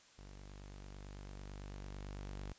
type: tone with level ramp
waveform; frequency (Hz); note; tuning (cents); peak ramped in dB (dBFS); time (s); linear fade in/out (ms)
sawtooth; 49; G1; 0; -48 to -39; 0.18-2.53; 10
effects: white hiss -64 dBFS RMS until 2.58 s + resampled to 16000 Hz